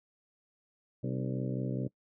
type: harmonic tone with a mistuned harmonic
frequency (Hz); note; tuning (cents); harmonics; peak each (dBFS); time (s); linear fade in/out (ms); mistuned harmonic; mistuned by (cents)
64.7; C2; -19; 2 / 3 / 4 / 5 / 6 / 7 / 8 / 9; -34 / -38 / -40 / -42 / -44 / -45 / -46 / -47; 1.03-1.88; 10; 5; -73
effects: noise-tail reverb RT60 0.1 s tail -22 dB re dry